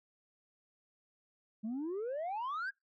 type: exponential sweep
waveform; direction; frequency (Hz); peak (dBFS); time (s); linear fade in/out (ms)
sine; up; 207.7 to 1661.2; -33; 1.63-2.71; 20
effects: noise-tail reverb RT60 0.2 s tail -26 dB re dry + tanh soft clip ceiling -34 dBFS